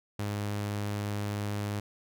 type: tone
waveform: sawtooth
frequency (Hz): 103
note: G#2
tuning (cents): -14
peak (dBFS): -27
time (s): 0.19-1.8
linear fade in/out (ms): 5
effects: none